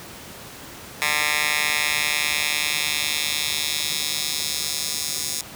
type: tone with high-pass filter sweep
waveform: 10% pulse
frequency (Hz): 150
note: D3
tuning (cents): +37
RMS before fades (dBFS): -24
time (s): 1.02-5.41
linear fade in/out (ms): 0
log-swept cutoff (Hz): 1700 to 5800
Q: 1.4
effects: pink hiss -39 dBFS RMS until 5.55 s + high-pass 80 Hz 12 dB/octave